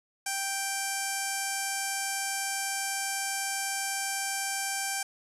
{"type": "tone with notch filter", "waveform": "5% pulse", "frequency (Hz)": 784, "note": "G5", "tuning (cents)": 0, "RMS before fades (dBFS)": -32, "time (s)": [0.26, 5.03], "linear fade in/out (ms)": 5, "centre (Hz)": 3700, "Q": 1.3, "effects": ["resampled to 32000 Hz"]}